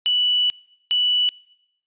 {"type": "tone pair in turn", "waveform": "sine", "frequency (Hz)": [2960, 2960], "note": ["F#7", "F#7"], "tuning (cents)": [0, 0], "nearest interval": "unison", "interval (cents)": 0, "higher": "neither", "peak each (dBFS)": -16, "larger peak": "neither", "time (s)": [[0.06, 0.5], [0.91, 1.29]], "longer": "first", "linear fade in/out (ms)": 0, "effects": ["noise-tail reverb RT60 0.9 s tail -25 dB re dry", "resampled to 8000 Hz"]}